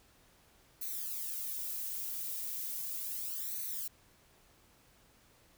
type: noise with flanger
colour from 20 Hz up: violet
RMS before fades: -39 dBFS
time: 0.81-3.88 s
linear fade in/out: 5 ms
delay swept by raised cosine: 0.48 to 2.98 ms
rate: 0.36 Hz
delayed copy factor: +0.9
effects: pink hiss -65 dBFS RMS until 5.57 s